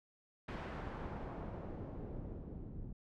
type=noise with low-pass filter sweep; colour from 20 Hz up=pink; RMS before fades=-45 dBFS; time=0.48-2.93 s; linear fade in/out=5 ms; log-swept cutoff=2000 to 220 Hz; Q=0.82; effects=none